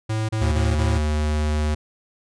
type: tone bursts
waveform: square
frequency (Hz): 109.5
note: A2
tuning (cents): -8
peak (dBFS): -22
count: 4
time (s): 0.09-0.983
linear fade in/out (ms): 10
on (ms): 200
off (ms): 31
type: tone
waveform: square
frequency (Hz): 75.7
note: D#2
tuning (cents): -47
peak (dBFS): -20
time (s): 0.41-1.75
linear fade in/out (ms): 10
effects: resampled to 22050 Hz